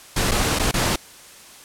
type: noise with dropouts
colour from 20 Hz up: pink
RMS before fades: -20 dBFS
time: 0.16-0.96 s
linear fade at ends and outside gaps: 5 ms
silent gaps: 0.312-0.316 / 0.589-0.595 / 0.713-0.739 s
effects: white hiss -44 dBFS RMS until 1.64 s + low-pass 11000 Hz 12 dB/octave